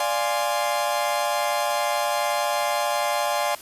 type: chord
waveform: 40% pulse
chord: D half-diminished seventh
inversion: none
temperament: equal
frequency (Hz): 587.3 / 698.5 / 830.6 / 1046.5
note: D5 / F5 / Ab5 / C6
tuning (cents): 0 / 0 / 0 / 0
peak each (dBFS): -26 / -27 / -26 / -28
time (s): 0-3.55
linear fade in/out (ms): 2
effects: white hiss -43 dBFS RMS until 3.61 s + resampled to 32000 Hz